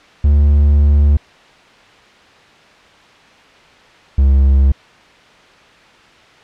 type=tone pair in turn; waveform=triangle; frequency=72.5 / 68 Hz; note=D2 / C#2; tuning=-22 / -33 cents; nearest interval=minor second; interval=111 cents; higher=first; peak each=-5 dBFS; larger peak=neither; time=0.24-1.17 / 4.18-4.72 s; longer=first; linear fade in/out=5 ms; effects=white hiss -44 dBFS RMS until 6.43 s + low-pass 3000 Hz 12 dB/octave